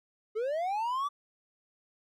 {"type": "linear sweep", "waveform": "triangle", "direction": "up", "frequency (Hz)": [415.3, 1174.7], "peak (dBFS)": -27, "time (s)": [0.35, 1.09], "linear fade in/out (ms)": 20, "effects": []}